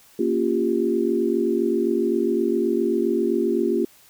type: chord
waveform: sine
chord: G half-diminished seventh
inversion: first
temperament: equal with one note detuned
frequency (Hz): 233.1 / 277.2 / 349.2 / 396.8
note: Bb3 / Db4 / F4 / G4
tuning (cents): 0 / 0 / 0 / +21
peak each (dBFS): -25 / -27 / -22 / -24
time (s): 0.19-3.85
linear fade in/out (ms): 5
effects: white hiss -53 dBFS RMS until 4.09 s